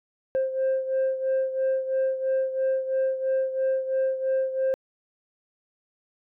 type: beating tone pair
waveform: sine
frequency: 527 / 530 Hz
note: C5 / C5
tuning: +12 / +22 cents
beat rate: 3 Hz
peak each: -22 / -27 dBFS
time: 0.35-4.74 s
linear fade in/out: 0 ms
effects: tanh soft clip ceiling -19 dBFS